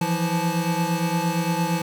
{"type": "tone cluster", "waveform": "square", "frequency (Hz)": [165.6, 174.3, 324.1, 869], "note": ["E3", "F3", "E4", "A5"], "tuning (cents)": [8, -3, -29, -22], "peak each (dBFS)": [-26, -26, -32, -29], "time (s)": [0.01, 1.82], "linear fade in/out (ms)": 5, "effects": []}